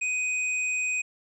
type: tone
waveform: square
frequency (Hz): 2500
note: D#7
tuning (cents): +8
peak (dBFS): -26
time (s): 0.01-1.02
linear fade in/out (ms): 10
effects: resampled to 24000 Hz